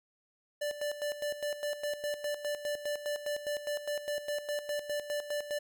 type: tone with tremolo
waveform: square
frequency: 587.3 Hz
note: D5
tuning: in tune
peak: -32 dBFS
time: 0.61-5.59 s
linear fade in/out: 10 ms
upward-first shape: square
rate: 4.9 Hz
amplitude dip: 70%
effects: none